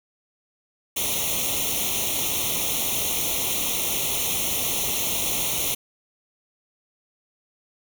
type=noise with comb filter; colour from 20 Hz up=white; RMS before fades=-25 dBFS; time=0.96-5.75 s; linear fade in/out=10 ms; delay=0.31 ms; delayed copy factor=+0.95; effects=none